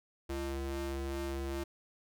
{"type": "ring-modulated tone", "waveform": "45% pulse", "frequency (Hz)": 136.5, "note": "C#3", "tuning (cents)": -26, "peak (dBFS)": -32, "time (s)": [0.29, 1.64], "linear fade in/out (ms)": 10, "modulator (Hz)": 206, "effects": []}